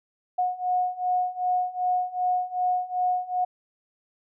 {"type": "beating tone pair", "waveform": "sine", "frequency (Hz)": [726, 728.6], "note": ["F#5", "F#5"], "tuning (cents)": [-33, -27], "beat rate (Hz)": 2.6, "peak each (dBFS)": [-27, -25], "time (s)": [0.38, 3.45], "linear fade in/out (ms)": 10, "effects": []}